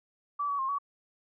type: tone with pitch steps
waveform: sine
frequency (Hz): 1155 / 1134 / 1065 / 1130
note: D6 / C#6 / C6 / C#6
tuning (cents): -29 / +39 / +30 / +33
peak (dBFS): -28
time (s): 0.39-0.786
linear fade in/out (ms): 10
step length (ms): 99
effects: none